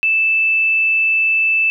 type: tone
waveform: sine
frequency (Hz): 2637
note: E7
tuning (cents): 0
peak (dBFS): -12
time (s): 0.03-1.7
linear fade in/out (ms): 0
effects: 9-bit